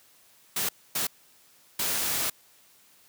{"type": "noise bursts at uneven times", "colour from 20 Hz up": "white", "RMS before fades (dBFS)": -28, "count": 3, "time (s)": [[0.56, 0.69], [0.95, 1.07], [1.79, 2.3]], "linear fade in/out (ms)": 5, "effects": ["white hiss -59 dBFS RMS until 3.08 s", "high-pass 80 Hz 12 dB/octave"]}